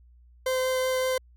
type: tone with vibrato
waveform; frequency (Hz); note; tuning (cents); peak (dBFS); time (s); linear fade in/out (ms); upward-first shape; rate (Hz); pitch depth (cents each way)
40% pulse; 516; C5; -24; -23; 0.46-1.18; 5; triangle; 5.3; 8
effects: added 60 Hz sine -52 dBFS peak until 1.36 s